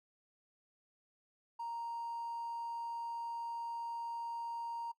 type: tone with hard clipping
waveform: triangle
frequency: 932.3 Hz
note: A#5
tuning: in tune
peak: -39 dBFS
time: 1.59-4.92 s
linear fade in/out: 10 ms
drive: 4 dB
effects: noise-tail reverb RT60 0.1 s tail -22 dB re dry